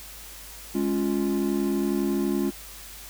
triangle chord, Db major, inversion second, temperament equal, 207.7 / 277.2 / 349.2 Hz, Ab3 / Db4 / F4, 0 / 0 / 0 cents, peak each -25 dBFS, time 0.74-2.51 s, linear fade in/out 20 ms, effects added 50 Hz sine -47 dBFS peak until 3.09 s + white hiss -43 dBFS RMS until 3.09 s

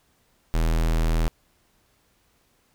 square tone, 40.57 Hz, E1, 27 cents flat, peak -20 dBFS, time 0.54-1.28 s, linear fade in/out 0 ms, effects pink hiss -65 dBFS RMS until 2.74 s

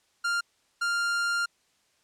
45% pulse tone bursts at uneven times, 1396.9 Hz, F6, in tune, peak -25 dBFS, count 2, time 0.24-0.41 / 0.81-1.46 s, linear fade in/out 10 ms, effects white hiss -68 dBFS RMS until 2.03 s + low-pass 8000 Hz 12 dB/octave

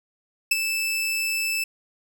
sawtooth tone with ADSR envelope, 2634 Hz, E7, 2 cents flat, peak -11 dBFS, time 0.51-1.64 s, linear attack 7 ms, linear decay 23 ms, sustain -9 dB, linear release 5 ms, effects none

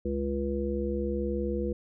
harmonic tone, 69.4 Hz, C#2, 3 cents sharp, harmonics 1 / 3 / 5 / 7, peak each -33 / -33 / -33 / -33 dBFS, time 0.05-1.73 s, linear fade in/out 5 ms, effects none

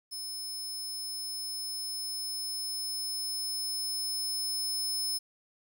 sawtooth tone with level ramp, 5220 Hz, E8, 18 cents flat, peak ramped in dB -34 to -27 dBFS, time 0.11-5.19 s, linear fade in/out 20 ms, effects 11-bit

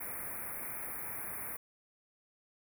white band-stop noise, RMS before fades -41 dBFS, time 0-1.57 s, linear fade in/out 10 ms, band 2400 to 9600 Hz, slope 96 dB/octave, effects none

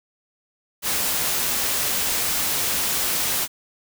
white noise, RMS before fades -23 dBFS, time 0.82-3.48 s, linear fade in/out 50 ms, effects none

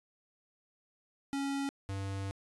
square tone pair in turn, 277.2 / 97.78 Hz, C#4 / G2, 0 / -4 cents, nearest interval octave + tritone, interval 1804 cents, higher first, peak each -33 / -36 dBFS, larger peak first, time 1.33-1.69 / 1.89-2.31 s, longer second, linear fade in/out 0 ms, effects resampled to 24000 Hz

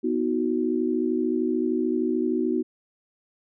sine chord, B major, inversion none, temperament equal with one note detuned, 246.9 / 316.7 / 370 Hz, B3 / D#4 / F#4, 0 / +31 / 0 cents, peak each -26 dBFS, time 0.03-2.63 s, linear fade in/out 20 ms, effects none

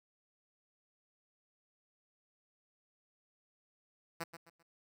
5% pulse tone with echo, 167.1 Hz, E3, 24 cents sharp, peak -26 dBFS, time 4.2-4.24 s, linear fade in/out 10 ms, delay 130 ms, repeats 3, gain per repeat -10 dB, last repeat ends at 4.63 s, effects none

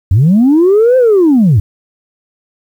sine linear two-way sweep, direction up then down, 82.41 to 524 to 87.1 Hz, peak -3 dBFS, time 0.11-1.6 s, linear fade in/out 5 ms, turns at 0.97 s, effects tanh soft clip ceiling -2 dBFS + 7-bit

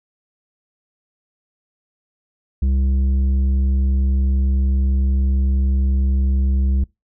triangle tone with tanh clipping, 66.5 Hz, C2, 29 cents sharp, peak -16 dBFS, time 2.62-6.84 s, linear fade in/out 5 ms, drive 12 dB, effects noise-tail reverb RT60 0.2 s tail -23 dB re dry

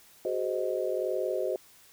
sine chord, Ab dominant seventh, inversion third, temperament just, 373.8 / 415.3 / 519.1 / 623 Hz, Gb4 / Ab4 / C5 / Eb5, +18 / 0 / -14 / +2 cents, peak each -32 / -36 / -32 / -33 dBFS, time 0.25-1.56 s, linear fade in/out 2 ms, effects white hiss -57 dBFS RMS until 1.92 s

